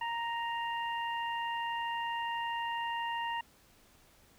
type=harmonic tone; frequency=932.3 Hz; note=A#5; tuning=in tune; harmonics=1 / 2 / 3; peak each=-34 / -40 / -42 dBFS; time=0.01-3.41 s; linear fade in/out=5 ms; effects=pink hiss -63 dBFS RMS until 4.38 s